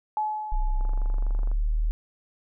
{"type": "tone with exponential decay", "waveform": "sine", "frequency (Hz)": 855, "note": "A5", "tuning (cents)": -50, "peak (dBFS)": -22, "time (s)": [0.17, 1.51], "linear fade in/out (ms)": 1, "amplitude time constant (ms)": 290}
{"type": "exponential sweep", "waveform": "sine", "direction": "up", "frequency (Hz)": [30.87, 39.57], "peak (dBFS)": -21, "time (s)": [0.52, 1.91], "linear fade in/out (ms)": 0}
{"type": "click train", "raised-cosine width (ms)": 1, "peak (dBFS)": -30, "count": 18, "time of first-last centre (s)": [0.81, 1.515], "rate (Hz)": 24.1}
{"effects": []}